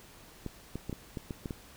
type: clicks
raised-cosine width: 3 ms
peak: -23 dBFS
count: 8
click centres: 0.463 / 0.756 / 0.896 / 0.928 / 1.172 / 1.308 / 1.458 / 1.508 s
effects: pink hiss -54 dBFS RMS until 1.76 s